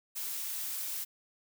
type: noise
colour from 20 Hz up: blue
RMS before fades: -37 dBFS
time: 0.15-1.05 s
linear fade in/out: 20 ms
effects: none